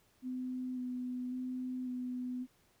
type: tone with vibrato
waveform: sine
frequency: 252.2 Hz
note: B3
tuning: 36 cents sharp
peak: -36 dBFS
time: 0.22-2.47 s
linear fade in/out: 50 ms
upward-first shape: square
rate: 0.91 Hz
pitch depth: 14 cents each way
effects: pink hiss -70 dBFS RMS until 2.8 s